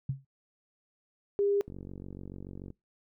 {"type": "tone with exponential decay", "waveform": "sine", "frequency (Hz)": 135.4, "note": "C#3", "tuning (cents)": -40, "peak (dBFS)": -25, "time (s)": [0.09, 0.25], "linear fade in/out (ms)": 5, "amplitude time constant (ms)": 34}
{"type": "tone", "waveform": "sine", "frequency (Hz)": 403.2, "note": "G4", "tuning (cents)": 49, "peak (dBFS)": -24, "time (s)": [1.39, 1.61], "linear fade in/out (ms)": 0}
{"type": "click train", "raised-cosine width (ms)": 3, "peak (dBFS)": -30, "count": 49, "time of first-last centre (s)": [1.68, 2.703], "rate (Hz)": 46.9}
{"effects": ["noise-tail reverb RT60 0.2 s tail -24 dB re dry"]}